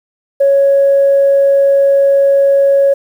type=tone; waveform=sine; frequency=554.4 Hz; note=C#5; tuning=in tune; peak=-5 dBFS; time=0.4-2.94 s; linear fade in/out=10 ms; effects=tanh soft clip ceiling -2 dBFS + 7-bit